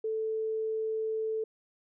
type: tone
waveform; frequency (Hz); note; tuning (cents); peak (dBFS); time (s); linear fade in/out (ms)
sine; 440; A4; 0; -29; 0.04-1.44; 5
effects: none